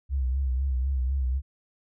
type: tone with vibrato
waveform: sine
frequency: 65.6 Hz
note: C2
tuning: 5 cents sharp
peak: -23 dBFS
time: 0.09-1.42 s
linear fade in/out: 50 ms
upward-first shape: sine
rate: 4 Hz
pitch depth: 81 cents each way
effects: none